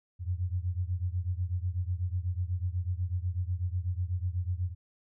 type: beating tone pair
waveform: sine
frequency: 87 / 95.1 Hz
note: F2 / F#2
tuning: -6 / +48 cents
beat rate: 8.1 Hz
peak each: -31 / -33 dBFS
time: 0.19-4.75 s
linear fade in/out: 50 ms
effects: none